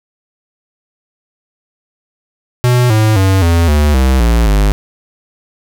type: tone with pitch steps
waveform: square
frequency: 123.47 / 108.74 / 95.76 / 84.33 / 74.27 / 65.41 / 57.6 / 50.73 Hz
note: B2 / A2 / G2 / E2 / D2 / C2 / A#1 / G#1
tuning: 0 / -20 / -40 / +40 / +20 / 0 / -20 / -40 cents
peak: -8 dBFS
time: 2.64-4.72 s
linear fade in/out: 0 ms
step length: 260 ms
effects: none